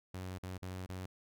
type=tone with dropouts; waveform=sawtooth; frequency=92.5 Hz; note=F#2; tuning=in tune; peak=-37 dBFS; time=0.14-1.06 s; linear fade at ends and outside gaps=5 ms; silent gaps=0.384-0.432 / 0.579-0.623 / 0.862-0.891 s; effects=none